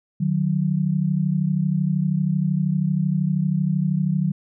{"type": "tone pair together", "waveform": "sine", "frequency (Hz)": [152.19, 185], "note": ["D#3", "F#3"], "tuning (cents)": [-38, 0], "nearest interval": "minor third", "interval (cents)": 338, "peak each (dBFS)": -21, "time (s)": [0.2, 4.32], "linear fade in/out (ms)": 10, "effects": []}